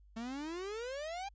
45% pulse exponential sweep, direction up, 220 to 816 Hz, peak -39 dBFS, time 0.16-1.29 s, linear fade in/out 10 ms, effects added 50 Hz sine -58 dBFS peak until 1.34 s + resampled to 16000 Hz

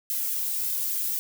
violet noise with flanger, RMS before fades -28 dBFS, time 0.1-1.19 s, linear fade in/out 0 ms, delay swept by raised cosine 1.9 to 2.5 ms, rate 1.7 Hz, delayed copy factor +0.85, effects none

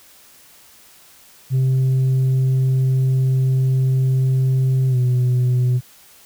sine tone with pitch glide, 131.1 to 125.04 Hz, C3 to B2, +4 to +22 cents, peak -11 dBFS, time 1.5-5.81 s, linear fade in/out 50 ms, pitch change -82 cents, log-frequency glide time 4.89-4.97 s, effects tanh soft clip ceiling -13 dBFS + white hiss -48 dBFS RMS until 6.25 s

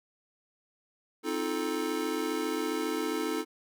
square chord, F dominant seventh, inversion second, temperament just, 261.9 / 314.3 / 349.2 / 436.5 Hz, C4 / Eb4 / F4 / A4, +2 / +18 / 0 / -14 cents, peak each -38 / -34 / -38 / -35 dBFS, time 1.23-3.45 s, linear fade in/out 50 ms, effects none

